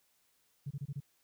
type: tone bursts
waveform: sine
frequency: 140.8 Hz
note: C#3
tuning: 27 cents sharp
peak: -35 dBFS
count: 5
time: 0.66-1.004 s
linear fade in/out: 10 ms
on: 48 ms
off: 26 ms
effects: tanh soft clip ceiling -31 dBFS + white hiss -73 dBFS RMS until 1.23 s